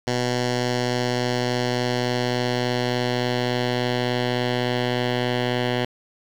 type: tone with low-pass filter sweep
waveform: 10% pulse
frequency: 123.47 Hz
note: B2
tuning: in tune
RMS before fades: -23 dBFS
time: 0.07-5.85 s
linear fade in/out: 5 ms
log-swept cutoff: 5600 to 3300 Hz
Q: 1.8
effects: 7-bit